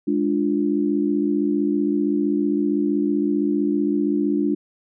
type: chord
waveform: sine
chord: D diminished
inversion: second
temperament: equal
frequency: 207.7 / 293.7 / 349.2 Hz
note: Ab3 / D4 / F4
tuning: 0 / 0 / 0 cents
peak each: -24 / -20 / -24 dBFS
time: 0.07-4.55 s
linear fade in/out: 10 ms
effects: none